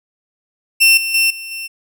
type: tone with level steps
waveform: sawtooth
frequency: 2700 Hz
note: E7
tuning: 41 cents sharp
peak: -4 / -15 / -8 / -24 / -21 dBFS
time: 0.8-1.68 s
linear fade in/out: 20 ms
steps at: 0.97 / 1.14 / 1.3 / 1.51 s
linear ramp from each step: 5 ms
effects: none